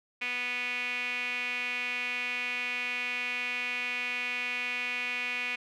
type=tone with band-pass filter; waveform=sawtooth; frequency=246.4 Hz; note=B3; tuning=4 cents flat; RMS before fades=-33 dBFS; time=0.21-5.56 s; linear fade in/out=10 ms; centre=2400 Hz; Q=7.6; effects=none